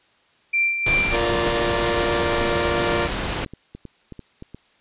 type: tone with tremolo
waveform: sine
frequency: 2358 Hz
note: D7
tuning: 6 cents sharp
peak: -16 dBFS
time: 0.53-1.16 s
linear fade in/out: 10 ms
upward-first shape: sine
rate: 3 Hz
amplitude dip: 55%
type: noise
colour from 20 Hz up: pink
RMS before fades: -25 dBFS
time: 0.86-3.45 s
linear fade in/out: 5 ms
type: chord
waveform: sawtooth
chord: Bb major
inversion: second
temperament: just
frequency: 349.6 / 466.2 / 582.7 Hz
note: F4 / Bb4 / D5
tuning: +2 / 0 / -14 cents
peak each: -21 dBFS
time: 1.1-3.09 s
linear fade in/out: 50 ms
type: clicks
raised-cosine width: 3 ms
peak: -23 dBFS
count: 12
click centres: 2.78 / 2.817 / 3.069 / 3.403 / 3.462 / 3.536 / 3.75 / 3.853 / 4.123 / 4.193 / 4.424 / 4.546 s
effects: white hiss -59 dBFS RMS until 4.8 s + resampled to 8000 Hz